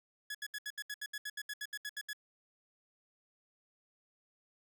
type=tone bursts; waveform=sawtooth; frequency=1689 Hz; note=G#6; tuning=29 cents sharp; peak=-35 dBFS; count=16; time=0.3-2.132 s; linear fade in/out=5 ms; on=47 ms; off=72 ms; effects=none